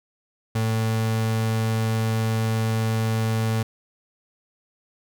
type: tone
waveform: 35% pulse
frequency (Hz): 111.5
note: A2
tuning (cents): +23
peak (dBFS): -19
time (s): 0.55-3.63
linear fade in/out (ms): 5
effects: none